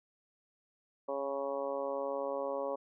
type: harmonic tone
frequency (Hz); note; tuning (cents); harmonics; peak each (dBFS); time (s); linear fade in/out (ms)
138.59; C#3; 0; 2 / 3 / 4 / 5 / 6 / 7 / 8; -46 / -41 / -35 / -46 / -46 / -44 / -45; 1.08-2.76; 10
effects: none